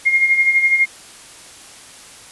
sine tone with tremolo, 2133 Hz, C7, 33 cents sharp, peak -9 dBFS, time 0.05-0.86 s, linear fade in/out 20 ms, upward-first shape sine, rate 12 Hz, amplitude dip 60%, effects white hiss -40 dBFS RMS until 2.31 s + resampled to 24000 Hz

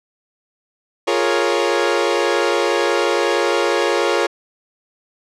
sawtooth chord, Bb minor seventh, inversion second, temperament equal, 349.2 / 415.3 / 466.2 / 554.4 Hz, F4 / Ab4 / Bb4 / Db5, 0 / 0 / 0 / 0 cents, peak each -17 dBFS, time 1.07-4.27 s, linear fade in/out 10 ms, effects low-pass 6000 Hz 12 dB/octave

